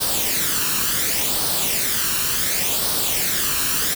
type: noise with flanger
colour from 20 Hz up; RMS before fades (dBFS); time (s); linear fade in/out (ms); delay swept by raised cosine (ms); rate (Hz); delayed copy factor
white; -21; 0-3.95; 20; 0.21 to 0.73; 0.69; +0.55
effects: none